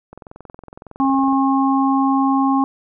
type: click train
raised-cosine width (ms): 1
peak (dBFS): -23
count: 27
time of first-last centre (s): 0.13-1.328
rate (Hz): 21.7
type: harmonic tone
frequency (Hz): 270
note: C#4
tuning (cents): -45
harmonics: 1 / 3 / 4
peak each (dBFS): -15 / -20 / -21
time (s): 1-2.64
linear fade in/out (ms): 0
effects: none